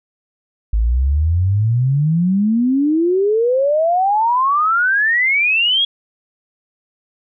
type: exponential sweep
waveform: sine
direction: up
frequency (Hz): 51.91 to 3353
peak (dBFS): -12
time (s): 0.73-5.85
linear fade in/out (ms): 5
effects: none